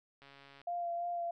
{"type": "click train", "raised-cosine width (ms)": 0.3, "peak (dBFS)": -40, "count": 56, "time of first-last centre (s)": [0.22, 0.616], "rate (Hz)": 139}
{"type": "tone with vibrato", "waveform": "sine", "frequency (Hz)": 692, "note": "F5", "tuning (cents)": -16, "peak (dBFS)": -34, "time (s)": [0.67, 1.31], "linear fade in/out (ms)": 5, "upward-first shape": "sine", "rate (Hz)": 3, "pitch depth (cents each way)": 18}
{"effects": []}